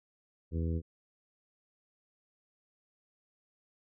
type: harmonic tone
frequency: 82.41 Hz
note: E2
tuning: in tune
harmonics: 1 / 2 / 3 / 4 / 5 / 6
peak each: -31 / -37 / -41 / -43 / -45 / -47 dBFS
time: 0.51-0.82 s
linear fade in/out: 50 ms
effects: none